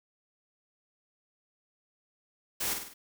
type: noise with echo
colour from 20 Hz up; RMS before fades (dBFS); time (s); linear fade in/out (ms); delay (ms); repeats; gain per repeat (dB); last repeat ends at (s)
white; -32; 2.6-2.74; 10; 50; 4; -5; 2.94
effects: none